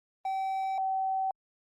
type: tone pair in turn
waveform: triangle / sine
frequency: 769 / 765.4 Hz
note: G5 / G5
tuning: -33 / -42 cents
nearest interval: unison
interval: 9 cents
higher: first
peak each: -27 dBFS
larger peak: neither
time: 0.25-0.78 / 0.78-1.31 s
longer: neither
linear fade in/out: 2 ms
effects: Opus 24 kbps